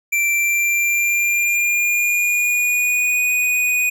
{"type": "tone with pitch glide", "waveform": "square", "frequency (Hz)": [2349, 2477], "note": ["D7", "D#7"], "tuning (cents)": [0, -8], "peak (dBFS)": -16, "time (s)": [0.12, 3.9], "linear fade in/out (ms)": 10, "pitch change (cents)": 92, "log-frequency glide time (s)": [0.34, 3.25], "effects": []}